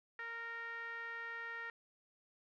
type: tone with low-pass filter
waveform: 5% pulse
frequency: 463 Hz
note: A#4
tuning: 12 cents flat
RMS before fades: -45 dBFS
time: 0.19-1.7 s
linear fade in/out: 2 ms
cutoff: 1700 Hz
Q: 10
effects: none